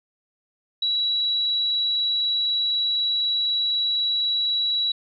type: tone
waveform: sine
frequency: 3908 Hz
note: B7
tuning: 19 cents flat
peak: -20 dBFS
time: 0.82-4.92 s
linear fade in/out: 5 ms
effects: none